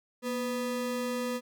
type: ring-modulated tone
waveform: square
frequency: 370 Hz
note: F#4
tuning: in tune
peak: -28 dBFS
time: 0.22-1.41 s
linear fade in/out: 50 ms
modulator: 131 Hz
effects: none